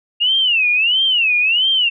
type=tone with vibrato; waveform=sine; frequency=2777 Hz; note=F7; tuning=10 cents flat; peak=-12 dBFS; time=0.2-1.9 s; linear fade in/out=20 ms; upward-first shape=sine; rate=1.5 Hz; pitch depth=230 cents each way; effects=none